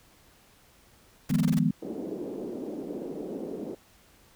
pink noise bursts, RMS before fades -37 dBFS, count 7, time 1.29-1.592 s, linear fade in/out 5 ms, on 26 ms, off 20 ms
sine chord, F half-diminished seventh, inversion third, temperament equal, 155.56 / 174.61 / 207.7 / 246.9 Hz, Eb3 / F3 / Ab3 / Cb4, 0 / 0 / 0 / 0 cents, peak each -27 dBFS, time 1.3-1.71 s, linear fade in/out 5 ms
white band-pass noise, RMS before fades -36 dBFS, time 1.82-3.75 s, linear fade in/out 5 ms, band 220 to 420 Hz, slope 24 dB/octave
effects pink hiss -59 dBFS RMS until 4.35 s

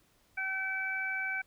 harmonic tone, 767 Hz, G5, 38 cents flat, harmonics 1 / 2 / 3, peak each -43 / -34 / -35 dBFS, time 0.37-1.42 s, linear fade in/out 10 ms, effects pink hiss -68 dBFS RMS until 1.46 s

